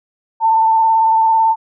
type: tone with vibrato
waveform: sine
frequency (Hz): 893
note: A5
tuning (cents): +25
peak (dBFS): -9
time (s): 0.4-1.56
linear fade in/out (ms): 50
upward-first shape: sine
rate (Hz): 18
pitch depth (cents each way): 24
effects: none